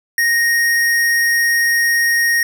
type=tone; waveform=square; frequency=1864.7 Hz; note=A#6; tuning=in tune; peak=-13 dBFS; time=0.18-2.43 s; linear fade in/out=2 ms; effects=7-bit